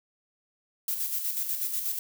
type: noise with tremolo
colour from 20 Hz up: violet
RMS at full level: -29 dBFS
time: 0.88-1.99 s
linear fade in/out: 2 ms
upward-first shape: square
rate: 8.2 Hz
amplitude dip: 45%
effects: none